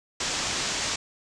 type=low-pass noise; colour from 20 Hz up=white; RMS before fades=-29 dBFS; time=0.2-0.96 s; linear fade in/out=5 ms; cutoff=7600 Hz; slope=48 dB/octave; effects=none